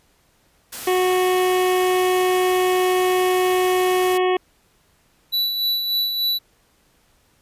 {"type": "noise", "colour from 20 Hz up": "white", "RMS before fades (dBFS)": -32, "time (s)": [0.72, 4.18], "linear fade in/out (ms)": 10}
{"type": "harmonic tone", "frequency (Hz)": 367.4, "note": "F#4", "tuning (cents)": -12, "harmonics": [1, 2, 3, 5, 6, 7, 8, 9], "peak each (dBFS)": [-17, -23, -27, -31, -33, -34, -35, -36], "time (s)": [0.87, 4.37], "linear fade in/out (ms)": 5}
{"type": "tone with tremolo", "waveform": "square", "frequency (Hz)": 3951, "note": "B7", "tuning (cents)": 0, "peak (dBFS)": -18, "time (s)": [5.32, 6.39], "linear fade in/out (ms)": 20, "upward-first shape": "sine", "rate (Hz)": 3.4, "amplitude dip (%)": 45}
{"effects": ["pink hiss -60 dBFS RMS until 7.41 s", "resampled to 32000 Hz"]}